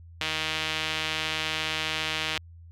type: tone with band-pass filter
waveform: sawtooth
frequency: 157.2 Hz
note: D#3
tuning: 18 cents sharp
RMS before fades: -30 dBFS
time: 0.21-2.38 s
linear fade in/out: 0 ms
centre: 3000 Hz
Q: 1.8
effects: added 84 Hz sine -45 dBFS peak until 2.71 s